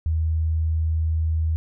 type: tone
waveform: sine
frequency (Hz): 79.9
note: D#2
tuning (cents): +47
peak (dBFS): -19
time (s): 0.06-1.56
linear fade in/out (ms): 0
effects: none